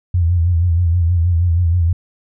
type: tone with vibrato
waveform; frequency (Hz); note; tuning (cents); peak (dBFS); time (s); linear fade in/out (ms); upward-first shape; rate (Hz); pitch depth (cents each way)
sine; 86; F2; -26; -11; 0.14-1.93; 5; sine; 6.3; 78
effects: none